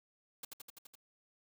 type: noise with echo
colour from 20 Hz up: white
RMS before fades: -44 dBFS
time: 0.43-0.45 s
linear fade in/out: 5 ms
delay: 84 ms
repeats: 6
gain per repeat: -2 dB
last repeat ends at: 0.954 s
effects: none